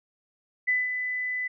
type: tone with ADSR envelope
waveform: sine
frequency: 2000 Hz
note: B6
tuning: 21 cents sharp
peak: -20 dBFS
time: 0.67-1.48 s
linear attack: 18 ms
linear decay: 190 ms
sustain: -7 dB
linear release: 11 ms
effects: none